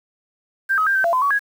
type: tone with pitch steps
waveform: sine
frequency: 1580 / 1272 / 1590 / 1547 / 680 / 1020 / 1128 / 1656 Hz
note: G6 / D#6 / G6 / G6 / F5 / C6 / C#6 / G#6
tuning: +13 / +38 / +24 / -23 / -46 / -44 / +30 / -5 cents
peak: -15 dBFS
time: 0.69-1.394 s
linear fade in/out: 20 ms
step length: 88 ms
effects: 7-bit